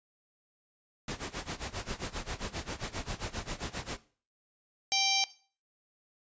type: noise with tremolo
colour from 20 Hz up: pink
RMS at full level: -35 dBFS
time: 1.08-3.97 s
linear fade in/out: 2 ms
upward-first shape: sine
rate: 7.5 Hz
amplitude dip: 90%
type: harmonic tone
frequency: 784 Hz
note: G5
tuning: in tune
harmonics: 1 / 3 / 4 / 5 / 6 / 7 / 8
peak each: -34 / -34 / -34 / -34 / -34 / -34 / -34 dBFS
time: 4.92-5.24 s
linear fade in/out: 0 ms
effects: noise-tail reverb RT60 0.4 s tail -17 dB re dry + resampled to 16000 Hz